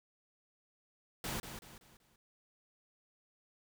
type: noise with echo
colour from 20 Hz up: pink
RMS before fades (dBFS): -39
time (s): 1.24-1.4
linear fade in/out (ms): 2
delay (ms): 190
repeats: 4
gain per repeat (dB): -8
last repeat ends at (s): 2.16
effects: none